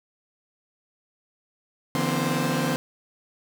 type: tone cluster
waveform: sawtooth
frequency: 147.2 / 169.3 / 240.6 / 262.1 / 524 Hz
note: D3 / E3 / B3 / C4 / C5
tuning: +4 / +46 / -45 / +3 / +2 cents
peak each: -25 dBFS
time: 1.95-2.76 s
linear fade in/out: 0 ms
effects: none